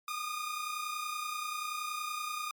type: tone pair together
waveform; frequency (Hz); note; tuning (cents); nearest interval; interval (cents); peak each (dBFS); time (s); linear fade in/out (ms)
sawtooth; 1214 / 1244.5; D#6 / D#6; -43 / 0; unison; 43; -33 / -36; 0.08-2.51; 2
effects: MP3 96 kbps